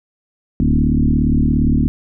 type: tone with frequency modulation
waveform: sine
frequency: 147.6 Hz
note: D3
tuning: 9 cents sharp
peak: -11 dBFS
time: 0.6-1.88 s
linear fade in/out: 0 ms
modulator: 37.3 Hz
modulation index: 3.6
effects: none